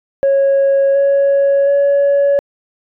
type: tone with pitch steps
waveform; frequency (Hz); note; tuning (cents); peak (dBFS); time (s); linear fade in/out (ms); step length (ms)
sine; 550 / 556.7 / 563.5; C#5 / C#5 / C#5; -14 / +7 / +28; -7; 0.23-2.39; 0; 720
effects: tanh soft clip ceiling -7 dBFS